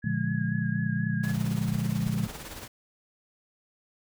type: tone with vibrato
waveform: sine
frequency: 1661.2 Hz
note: G#6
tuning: in tune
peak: -36 dBFS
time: 0.02-1.35 s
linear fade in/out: 50 ms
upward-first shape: triangle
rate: 4.1 Hz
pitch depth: 44 cents each way
type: chord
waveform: sine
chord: Bb dominant seventh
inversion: none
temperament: just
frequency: 116.54 / 145.68 / 174.81 / 209.8 Hz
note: Bb2 / D3 / F3 / Ab3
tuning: 0 / -14 / +2 / +18 cents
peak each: -31 dBFS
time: 0.04-2.27 s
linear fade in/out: 5 ms
type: noise with tremolo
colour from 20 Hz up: pink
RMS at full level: -39 dBFS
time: 1.23-2.68 s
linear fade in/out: 10 ms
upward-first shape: sine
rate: 18 Hz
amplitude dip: 50%
effects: none